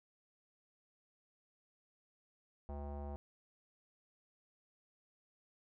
square tone with low-pass filter, 71.9 Hz, D2, 36 cents flat, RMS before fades -44 dBFS, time 2.69-3.16 s, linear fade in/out 0 ms, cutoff 770 Hz, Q 3.3, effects none

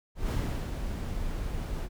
brown noise with ADSR envelope, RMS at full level -27 dBFS, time 0.15-1.89 s, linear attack 160 ms, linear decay 360 ms, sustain -6 dB, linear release 47 ms, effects none

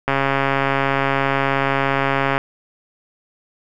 click train, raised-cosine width 0.5 ms, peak -3 dBFS, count 316, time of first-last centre 0.08-2.379 s, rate 137 Hz, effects none

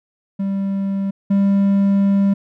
triangle tone pair in turn, 196 / 198.05 Hz, G3 / G3, 0 / +18 cents, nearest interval unison, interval 18 cents, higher second, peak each -16 / -10 dBFS, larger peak second, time 0.39-1.11 / 1.3-2.34 s, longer second, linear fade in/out 10 ms, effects none

